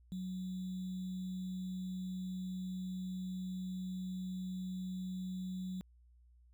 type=tone with sample-and-hold; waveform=sine; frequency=185.1 Hz; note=F#3; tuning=1 cent sharp; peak=-38 dBFS; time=0.12-5.81 s; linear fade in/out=0 ms; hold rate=3675 Hz; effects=added 60 Hz sine -61 dBFS peak until 6.53 s